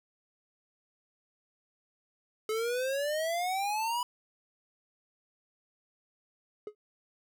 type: exponential sweep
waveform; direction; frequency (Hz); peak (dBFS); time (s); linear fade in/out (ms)
square; up; 428.4 to 990; -30; 2.49-4.03; 2
type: tone with exponential decay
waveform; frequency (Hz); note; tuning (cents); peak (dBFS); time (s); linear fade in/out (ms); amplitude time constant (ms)
triangle; 420.5; G#4; +22; -31; 6.67-6.75; 2; 16
effects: none